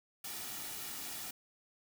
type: noise with comb filter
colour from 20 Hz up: white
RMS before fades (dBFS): -43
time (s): 0.24-1.31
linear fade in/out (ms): 5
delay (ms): 1.9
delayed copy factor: -0.5
effects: none